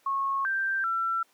sine tone with pitch steps, 1094 / 1572 / 1350 Hz, C#6 / G6 / E6, -23 / +4 / +41 cents, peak -25 dBFS, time 0.06-1.23 s, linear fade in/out 5 ms, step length 390 ms, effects pink hiss -64 dBFS RMS until 1.33 s + high-pass 400 Hz 12 dB/octave

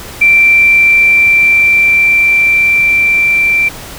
sine tone with level ramp, 2349 Hz, D7, in tune, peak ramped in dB -3 to -7 dBFS, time 0.21-3.69 s, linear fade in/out 10 ms, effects pink hiss -28 dBFS RMS until 3.98 s

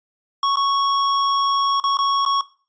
square tone with dropouts, 1108.7 Hz, C#6, in tune, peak -17 dBFS, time 0.43-2.41 s, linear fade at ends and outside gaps 2 ms, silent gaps 0.558-0.57 / 1.8-1.839 / 1.971-1.988 / 2.251-2.261 s, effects noise-tail reverb RT60 0.4 s tail -19 dB re dry + resampled to 16000 Hz

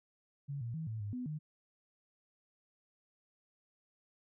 sine tone with pitch steps, 141.1 / 117.2 / 160.3 / 110.7 / 102.7 / 249.4 / 152.7 Hz, C#3 / A#2 / E3 / A2 / G#2 / B3 / D#3, +31 / +10 / -48 / +11 / -19 / +17 / -32 cents, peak -37 dBFS, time 0.48-1.39 s, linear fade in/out 20 ms, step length 130 ms, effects none

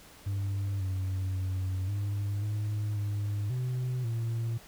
sine tone with pitch steps, 99 / 94.5 / 93.9 / 101.3 / 105.1 / 102.8 / 126.4 / 114.9 Hz, G2 / F#2 / F#2 / G#2 / G#2 / G#2 / B2 / A#2, +18 / +37 / +26 / -43 / +21 / -17 / +41 / -25 cents, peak -26 dBFS, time 0.26-4.58 s, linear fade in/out 10 ms, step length 540 ms, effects tanh soft clip ceiling -28 dBFS + pink hiss -53 dBFS RMS until 4.67 s

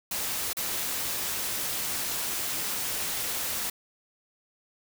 white noise with dropouts, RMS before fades -31 dBFS, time 0.11-3.7 s, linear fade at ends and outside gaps 5 ms, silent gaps 0.532-0.568 s, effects none

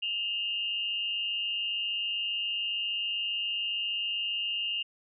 sine tone with amplitude modulation, 2821 Hz, F7, 17 cents sharp, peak -26 dBFS, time 0.02-4.83 s, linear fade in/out 10 ms, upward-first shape sine, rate 207 Hz, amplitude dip 65%, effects none

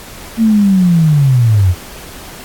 sine linear sweep, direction down, 230 to 85.1 Hz, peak -6 dBFS, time 0.37-1.75 s, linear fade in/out 50 ms, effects pink hiss -32 dBFS RMS until 2.44 s + AAC 64 kbps

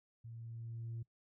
sine tone with level ramp, 115.2 Hz, A#2, 20 cents flat, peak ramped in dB -47 to -38 dBFS, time 0.24-1.03 s, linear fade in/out 10 ms, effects noise-tail reverb RT60 0.1 s tail -23 dB re dry + tanh soft clip ceiling -38 dBFS

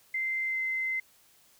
sine tone with pitch glide, 2080 to 2066 Hz, C7 to C7, -11 to -22 cents, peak -28 dBFS, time 0.14-1 s, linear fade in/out 5 ms, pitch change -11 cents, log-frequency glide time 0.45-0.6 s, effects white hiss -62 dBFS RMS until 1.59 s

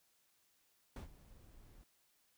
brown noise with ADSR envelope, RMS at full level -41 dBFS, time 0.96-1.84 s, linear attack 3 ms, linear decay 110 ms, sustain -19 dB, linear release 8 ms, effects white hiss -75 dBFS RMS until 2.37 s

